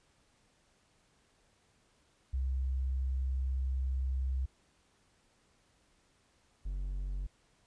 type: tone pair in turn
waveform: sine / triangle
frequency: 65.41 / 46.99 Hz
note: C2 / F#1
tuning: 0 / +28 cents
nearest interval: tritone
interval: 572 cents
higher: first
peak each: -30 / -32 dBFS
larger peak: first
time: 2.33-4.46 / 6.65-7.27 s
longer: first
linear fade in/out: 10 ms
effects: pink hiss -70 dBFS RMS until 7.66 s + resampled to 22050 Hz